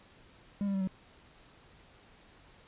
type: tone with pitch steps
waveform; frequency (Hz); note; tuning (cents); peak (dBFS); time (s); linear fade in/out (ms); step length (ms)
triangle; 201.9 / 197.29 / 192.78 / 188.38; G#3 / G3 / G3 / F#3; -49 / +11 / -29 / +31; -27; 0.61-0.874; 0; 66
effects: pink hiss -59 dBFS RMS until 2.67 s + resampled to 8000 Hz